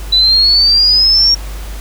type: exponential sweep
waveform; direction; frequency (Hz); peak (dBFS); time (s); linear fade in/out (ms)
sine; up; 3951 to 5588; -6; 0.12-1.35; 10
effects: added 50 Hz sine -22 dBFS peak until 1.8 s + pink hiss -33 dBFS RMS until 1.8 s